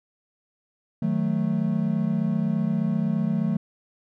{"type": "chord", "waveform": "triangle", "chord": "D# diminished", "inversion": "none", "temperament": "equal with one note detuned", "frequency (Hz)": [156.65, 185, 220], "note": ["D#3", "F#3", "A3"], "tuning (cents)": [12, 0, 0], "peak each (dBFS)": [-25, -24, -23], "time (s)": [1.02, 3.57], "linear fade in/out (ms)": 5, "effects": []}